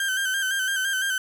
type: tone with vibrato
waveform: 35% pulse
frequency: 1561 Hz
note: G6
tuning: 8 cents flat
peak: -21 dBFS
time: 0-1.18 s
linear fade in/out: 2 ms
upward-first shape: square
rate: 5.9 Hz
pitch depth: 39 cents each way
effects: none